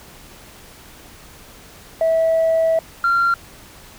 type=tone pair in turn; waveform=sine; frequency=651 / 1379.4 Hz; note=E5 / F6; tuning=-22 / -22 cents; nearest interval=octave + minor second; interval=1300 cents; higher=second; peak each=-12 dBFS; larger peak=neither; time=2.01-2.79 / 3.04-3.34 s; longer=first; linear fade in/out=2 ms; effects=tanh soft clip ceiling -11 dBFS + pink hiss -43 dBFS RMS until 3.98 s